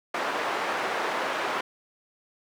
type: band-pass noise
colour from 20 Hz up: white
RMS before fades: -29 dBFS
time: 0.14-1.61 s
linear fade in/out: 5 ms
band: 400 to 1400 Hz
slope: 12 dB/octave
effects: none